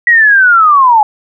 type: linear sweep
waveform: sine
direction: down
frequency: 1934 to 824 Hz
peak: -3 dBFS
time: 0.07-1.03 s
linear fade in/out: 2 ms
effects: none